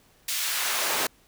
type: noise with high-pass filter sweep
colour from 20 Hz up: pink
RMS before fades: -27 dBFS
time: 0.28-1.07 s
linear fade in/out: 5 ms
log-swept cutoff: 3300 to 400 Hz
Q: 0.71
effects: pink hiss -60 dBFS RMS until 1.27 s